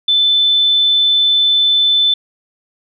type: tone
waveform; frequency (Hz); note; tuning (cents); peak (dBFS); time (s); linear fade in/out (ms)
sine; 3520; A7; 0; -9; 0.08-2.14; 5
effects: none